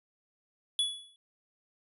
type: tone with exponential decay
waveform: square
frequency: 3402 Hz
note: G#7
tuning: 41 cents sharp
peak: -24 dBFS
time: 0.79-1.16 s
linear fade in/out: 1 ms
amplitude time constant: 80 ms
effects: resampled to 32000 Hz